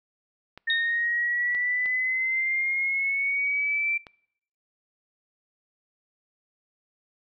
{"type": "clicks", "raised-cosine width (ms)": 0.3, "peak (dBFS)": -26, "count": 4, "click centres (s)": [0.576, 1.549, 1.859, 4.068]}
{"type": "exponential sweep", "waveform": "sine", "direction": "up", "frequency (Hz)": [1828, 2349], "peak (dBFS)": -23, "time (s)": [0.67, 3.98], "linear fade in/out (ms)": 10}
{"type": "tone with exponential decay", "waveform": "sine", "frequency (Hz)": 3729, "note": "A#7", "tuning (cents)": 0, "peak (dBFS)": -22, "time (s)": [0.7, 1.05], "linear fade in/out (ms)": 1, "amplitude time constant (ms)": 75}
{"effects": ["noise-tail reverb RT60 0.7 s tail -25 dB re dry"]}